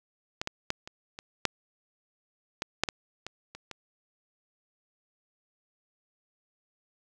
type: clicks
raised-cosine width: 0.2 ms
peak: -14 / -14 / -11 / -24 / -23 / -6 / -13 / -6 / -13 / -20 / -25 / -22 dBFS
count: 12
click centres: 0.415 / 0.474 / 0.704 / 0.875 / 1.189 / 1.453 / 2.621 / 2.836 / 2.888 / 3.266 / 3.55 / 3.713 s
effects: none